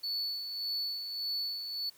triangle tone with tremolo, 4449 Hz, C#8, 5 cents sharp, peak -30 dBFS, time 0.03-1.9 s, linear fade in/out 10 ms, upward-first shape sine, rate 1.7 Hz, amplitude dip 50%, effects white hiss -61 dBFS RMS until 1.97 s

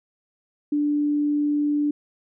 sine tone, 293.7 Hz, D4, in tune, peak -19 dBFS, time 0.72-1.91 s, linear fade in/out 5 ms, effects none

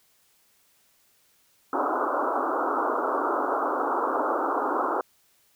white band-pass noise, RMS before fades -26 dBFS, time 1.73-5.01 s, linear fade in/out 2 ms, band 260 to 1400 Hz, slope 96 dB/octave, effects white hiss -64 dBFS RMS until 5.55 s

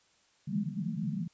white band-pass noise, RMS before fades -34 dBFS, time 0.47-1.28 s, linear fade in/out 5 ms, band 140 to 220 Hz, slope 96 dB/octave, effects white hiss -67 dBFS RMS until 1.33 s + resampled to 16000 Hz

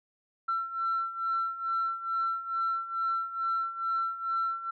sine beating tone pair, 1346 / 1348.3 Hz, E6 / E6, +36 / +39 cents, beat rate 2.3 Hz, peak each -33 / -29 dBFS, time 0.48-4.71 s, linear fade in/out 10 ms, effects tanh soft clip ceiling -22 dBFS

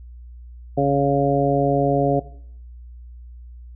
harmonic tone, 140 Hz, C#3, 18 cents sharp, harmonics 1 / 2 / 3 / 4 / 5, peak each -22 / -22 / -22 / -22 / -22 dBFS, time 0.77-2.2 s, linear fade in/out 10 ms, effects noise-tail reverb RT60 0.6 s tail -17 dB re dry + added 60 Hz sine -37 dBFS peak until 3.75 s

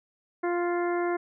harmonic tone, 349.2 Hz, F4, in tune, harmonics 1 / 2 / 3 / 4 / 5 / 6, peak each -26 / -32 / -36 / -38 / -40 / -42 dBFS, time 0.43-1.17 s, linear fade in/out 10 ms, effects none

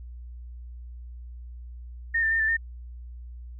sine tone with pitch steps, 1835 / 1783 / 1815 / 1765 / 1822 Hz, A#6 / A6 / A#6 / A6 / A#6, -28 / +22 / -47 / +5 / -40 cents, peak -21 dBFS, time 2.14-2.57 s, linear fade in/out 10 ms, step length 86 ms, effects added 60 Hz sine -38 dBFS peak until 3.59 s

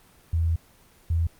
sine tone pair in turn, 82.41 / 82.94 Hz, E2 / E2, 0 / +11 cents, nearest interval unison, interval 11 cents, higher second, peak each -20 dBFS, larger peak neither, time 0.33-0.56 / 1.1-1.27 s, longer first, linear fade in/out 5 ms, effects pink hiss -56 dBFS RMS until 1.39 s + Opus 24 kbps

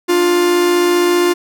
45% pulse tone pair together, 296.3 / 351.5 Hz, D4 / F4, +15 / +11 cents, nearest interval minor third, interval 296 cents, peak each -21 / -11 dBFS, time 0.08-1.34 s, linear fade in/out 20 ms, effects none

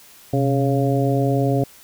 harmonic tone with a mistuned harmonic, 138.59 Hz, C#3, in tune, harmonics 1 / 2 / 3 / 4 / 5, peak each -19 / -22 / -24 / -25 / -26 dBFS, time 0.33-1.64 s, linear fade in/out 5 ms, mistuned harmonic 1, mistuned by -110 cents, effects white hiss -47 dBFS RMS until 1.83 s

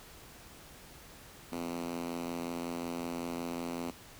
5% pulse tone with high-pass filter, 85.4 Hz, F2, 38 cents flat, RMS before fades -38 dBFS, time 1.52-3.91 s, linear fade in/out 5 ms, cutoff 230 Hz, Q 3.6, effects pink hiss -53 dBFS RMS until 4.19 s

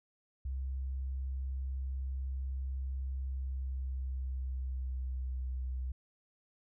sine tone with pitch glide, 66 to 63.79 Hz, C2 to C2, +16 to -43 cents, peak -34 dBFS, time 0.45-5.92 s, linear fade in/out 5 ms, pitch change -59 cents, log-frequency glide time 3.22-5.46 s, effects none

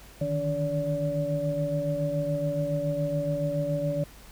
sine tone cluster, 149.6 / 156.7 / 287 / 574 Hz, D3 / D#3 / D4 / D5, +32 / +13 / -40 / -40 cents, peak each -32 / -31 / -35 / -28 dBFS, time 0.21-4.04 s, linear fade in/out 5 ms, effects added 50 Hz sine -50 dBFS peak until 4.31 s + pink hiss -51 dBFS RMS until 4.31 s

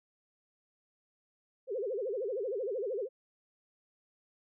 sine tone with vibrato, 454 Hz, A#4, 46 cents flat, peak -32 dBFS, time 1.67-3.09 s, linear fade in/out 50 ms, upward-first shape sine, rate 13 Hz, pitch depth 280 cents each way, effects none

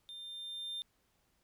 triangle tone with level ramp, 3600 Hz, A7, 39 cents sharp, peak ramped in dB -44 to -36 dBFS, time 0.09-0.82 s, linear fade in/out 0 ms, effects pink hiss -75 dBFS RMS until 1.43 s

